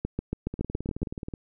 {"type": "two click trains", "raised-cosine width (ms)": 3, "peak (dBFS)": [-21, -15], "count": [16, 8], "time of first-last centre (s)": [[0.54, 1.338], [0.05, 1.03]], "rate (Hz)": [18.8, 7.14], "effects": []}